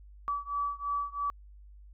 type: beating tone pair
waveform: sine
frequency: 1147 / 1150 Hz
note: D6 / D6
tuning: -41 / -37 cents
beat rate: 3 Hz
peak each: -33 / -34 dBFS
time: 0.28-1.3 s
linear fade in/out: 0 ms
effects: added 50 Hz sine -49 dBFS peak until 1.93 s